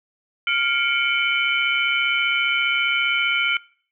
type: tone cluster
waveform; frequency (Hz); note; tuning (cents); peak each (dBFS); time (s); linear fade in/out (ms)
sine; 1399 / 2194 / 2329 / 3033; F6 / C#7 / D7 / F#7; +3 / -18 / -15 / +42; -24; 0.47-3.57; 2
effects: noise-tail reverb RT60 0.5 s tail -21 dB re dry